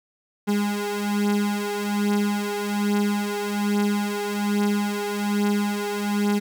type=beating tone pair; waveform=35% pulse; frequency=204.8 / 206 Hz; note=G#3 / G#3; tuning=-24 / -14 cents; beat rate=1.2 Hz; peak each=-22 / -24 dBFS; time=0.47-6.4 s; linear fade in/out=20 ms; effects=none